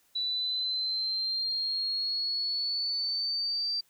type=exponential sweep; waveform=sine; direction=up; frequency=3951 to 4682 Hz; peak=-28 dBFS; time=0.15-3.81 s; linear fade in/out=10 ms; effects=white hiss -67 dBFS RMS until 3.89 s